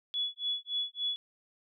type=tone with tremolo; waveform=sine; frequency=3400 Hz; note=G#7; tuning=40 cents sharp; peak=-28 dBFS; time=0.14-1.16 s; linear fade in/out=0 ms; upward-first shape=sine; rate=3.5 Hz; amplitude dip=100%; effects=none

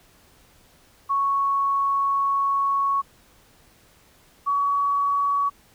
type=tone pair in turn; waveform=sine; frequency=1108.7 / 1129.4 Hz; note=C#6 / C#6; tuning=0 / +32 cents; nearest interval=unison; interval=32 cents; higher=second; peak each=-19 dBFS; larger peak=neither; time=1.09-3.02 / 4.46-5.5 s; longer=first; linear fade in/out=20 ms; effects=pink hiss -56 dBFS RMS until 5.74 s

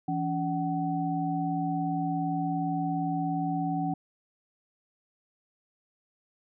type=tone cluster; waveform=sine; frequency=166.6 / 283.9 / 753 Hz; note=E3 / C#4 / F#5; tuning=+19 / +41 / +30 cents; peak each=-31 dBFS; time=0.08-3.94 s; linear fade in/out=5 ms; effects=none

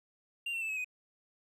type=tone with pitch steps; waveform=triangle; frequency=2781 / 2708 / 2637 / 2568 / 2501 Hz; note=F7 / E7 / E7 / E7 / D#7; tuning=-8 / +46 / 0 / -46 / +8 cents; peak=-32 dBFS; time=0.46-0.845 s; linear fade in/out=5 ms; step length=77 ms; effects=none

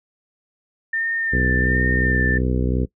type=tone with vibrato; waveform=sine; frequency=1800 Hz; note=A6; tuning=39 cents sharp; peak=-20 dBFS; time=0.93-2.38 s; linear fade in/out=5 ms; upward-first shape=sine; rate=1.3 Hz; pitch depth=27 cents each way
type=harmonic tone; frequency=62.8 Hz; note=B1; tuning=30 cents sharp; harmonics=1 / 2 / 3 / 4 / 5 / 6 / 7 / 8; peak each=-21 / -24 / -27 / -26 / -31 / -30 / -30 / -34 dBFS; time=1.32-2.86 s; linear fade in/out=20 ms
effects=noise-tail reverb RT60 0.1 s tail -20 dB re dry

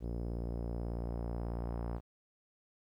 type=tone with low-pass filter sweep; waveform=sawtooth; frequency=58.27 Hz; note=A#1; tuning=in tune; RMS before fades=-38 dBFS; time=0-2.01 s; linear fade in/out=50 ms; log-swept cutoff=450 to 950 Hz; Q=1.2; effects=12-bit

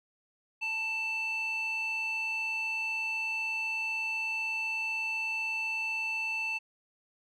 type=tone with band-pass filter; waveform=square; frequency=886 Hz; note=A5; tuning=12 cents sharp; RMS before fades=-33 dBFS; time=0.61-6.59 s; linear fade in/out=20 ms; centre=2600 Hz; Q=4.5; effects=none

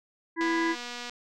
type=harmonic tone; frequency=331.3 Hz; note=E4; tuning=9 cents sharp; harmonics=1 / 3 / 5 / 6; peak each=-26 / -31 / -33 / -34 dBFS; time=0.36-0.76 s; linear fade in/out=50 ms
type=click train; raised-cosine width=0.2 ms; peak=-21 dBFS; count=167; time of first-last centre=0.41-1.096 s; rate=242 Hz
effects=none

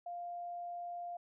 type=tone; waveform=sine; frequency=699 Hz; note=F5; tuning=1 cent sharp; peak=-40 dBFS; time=0.06-1.17 s; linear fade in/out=5 ms; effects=none

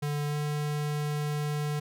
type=tone with pitch glide; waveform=square; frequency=146.83 to 148.45 Hz; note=D3 to D3; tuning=0 to +19 cents; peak=-29 dBFS; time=0.02-1.8 s; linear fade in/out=10 ms; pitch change=+19 cents; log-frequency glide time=0.27-0.36 s; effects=none

